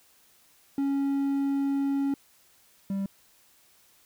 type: tone pair in turn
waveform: triangle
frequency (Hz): 277.2 / 196.01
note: C#4 / G3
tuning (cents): 0 / 0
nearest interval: tritone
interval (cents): 600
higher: first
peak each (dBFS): -22 / -25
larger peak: first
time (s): 0.78-2.14 / 2.9-3.06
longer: first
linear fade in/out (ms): 2
effects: white hiss -61 dBFS RMS until 4.05 s